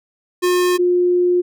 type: tone pair in turn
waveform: square / sine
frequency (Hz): 358.9 / 356.2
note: F4 / F4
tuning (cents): +47 / +34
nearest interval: unison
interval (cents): 13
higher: first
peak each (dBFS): -14 / -12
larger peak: second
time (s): 0.42-0.78 / 0.78-1.42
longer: second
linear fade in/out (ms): 20
effects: none